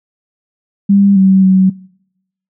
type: tone with pitch steps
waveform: sine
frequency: 199.2 / 191.1 / 188.5 Hz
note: G3 / G3 / F#3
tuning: +28 / -44 / +32 cents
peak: -5 dBFS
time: 0.89-1.7 s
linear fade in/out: 10 ms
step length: 270 ms
effects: noise-tail reverb RT60 0.8 s tail -24 dB re dry